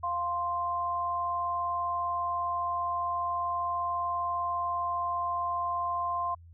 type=tone pair together; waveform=sine; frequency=698.5 / 1046.6 Hz; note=F5 / C6; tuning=0 / 0 cents; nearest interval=perfect fifth; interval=700 cents; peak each=-34 / -29 dBFS; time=0.03-6.35 s; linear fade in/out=10 ms; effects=added 84 Hz sine -49 dBFS peak until 6.53 s